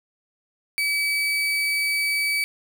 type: tone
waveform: 35% pulse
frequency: 2289 Hz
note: D7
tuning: 45 cents flat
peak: -19 dBFS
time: 0.78-2.44 s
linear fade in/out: 0 ms
effects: 10-bit